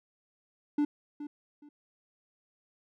triangle tone with echo, 293.7 Hz, D4, in tune, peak -22 dBFS, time 0.78-0.85 s, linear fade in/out 5 ms, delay 420 ms, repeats 2, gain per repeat -13 dB, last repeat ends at 1.69 s, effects none

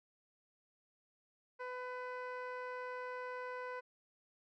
15% pulse tone with low-pass filter, 501 Hz, B4, 25 cents sharp, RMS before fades -44 dBFS, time 1.59-3.81 s, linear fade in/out 20 ms, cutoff 1900 Hz, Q 0.67, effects none

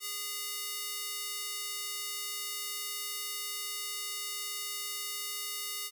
square tone with high-pass filter, 410.3 Hz, G#4, 21 cents flat, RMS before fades -38 dBFS, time 0-5.91 s, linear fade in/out 50 ms, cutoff 3300 Hz, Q 0.51, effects none

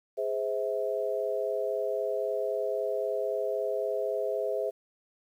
sine chord, Ab augmented, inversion none, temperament just, 415.3 / 519.1 / 648.9 Hz, Ab4 / C5 / E5, 0 / -14 / -27 cents, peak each -32 dBFS, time 0.17-4.71 s, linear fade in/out 20 ms, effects 10-bit

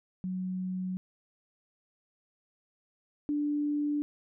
sine tone pair in turn, 185 / 293.7 Hz, F#3 / D4, 0 / 0 cents, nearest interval minor sixth, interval 800 cents, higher second, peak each -31 / -27 dBFS, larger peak second, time 0.24-0.97 / 3.29-4.02 s, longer neither, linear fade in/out 0 ms, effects none

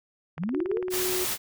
sine linear sweep, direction up, 138.59 to 490 Hz, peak -26 dBFS, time 0.37-0.82 s, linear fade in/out 50 ms
click train, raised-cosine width 0.5 ms, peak -23 dBFS, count 12, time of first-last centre 0.38-0.995 s, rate 17.9 Hz
sine tone, 367.1 Hz, F#4, 14 cents flat, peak -28 dBFS, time 0.53-1.25 s, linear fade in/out 10 ms
white noise, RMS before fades -29 dBFS, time 0.9-1.38 s, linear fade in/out 50 ms
effects none

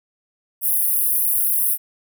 pink high-pass noise, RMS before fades -19 dBFS, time 0.61-1.78 s, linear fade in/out 50 ms, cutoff 10000 Hz, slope 96 dB/octave, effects none

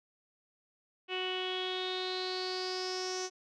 sawtooth tone with low-pass filter sweep, 370 Hz, F#4, in tune, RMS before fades -36 dBFS, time 1.08-3.3 s, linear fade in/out 50 ms, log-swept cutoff 2800 to 6000 Hz, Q 8.2, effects none

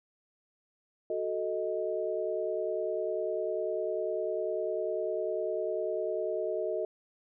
sine chord, D# diminished, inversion first, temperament equal with one note detuned, 370 / 440 / 627.7 Hz, F#4 / A4 / D#5, 0 / 0 / +15 cents, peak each -35 / -34 / -33 dBFS, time 1.1-6.85 s, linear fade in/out 2 ms, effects none

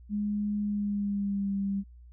sine tone with pitch glide, 207.1 to 197.52 Hz, G#3 to G3, -5 to +13 cents, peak -27 dBFS, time 0.09-1.84 s, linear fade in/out 50 ms, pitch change -82 cents, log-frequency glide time 0.62-1.53 s, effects added 60 Hz sine -48 dBFS peak until 2.12 s

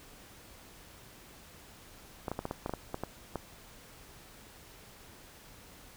clicks, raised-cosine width 1 ms, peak -20 dBFS, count 11, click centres 2.282 / 2.316 / 2.391 / 2.454 / 2.511 / 2.661 / 2.695 / 2.737 / 2.944 / 3.036 / 3.357 s, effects pink hiss -54 dBFS RMS until 5.96 s

